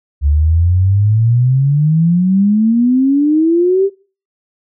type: exponential sweep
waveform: sine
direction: up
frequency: 70 to 400 Hz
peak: -8 dBFS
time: 0.21-3.9 s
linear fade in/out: 50 ms
effects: noise-tail reverb RT60 0.4 s tail -23 dB re dry